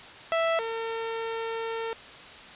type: tone pair in turn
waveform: sawtooth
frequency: 659.3 / 453.7 Hz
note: E5 / A#4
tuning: 0 / -47 cents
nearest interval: tritone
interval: 647 cents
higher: first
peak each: -19 / -26 dBFS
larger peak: first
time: 0.32-0.59 / 0.59-1.93 s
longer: second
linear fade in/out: 0 ms
effects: white hiss -45 dBFS RMS until 2.55 s + resampled to 8000 Hz